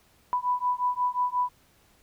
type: beating tone pair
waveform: sine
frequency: 987.8 / 993.4 Hz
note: B5 / B5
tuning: 0 / +10 cents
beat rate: 5.6 Hz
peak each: -27 dBFS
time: 0.33-1.49 s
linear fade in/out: 0 ms
effects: pink hiss -62 dBFS RMS until 2.02 s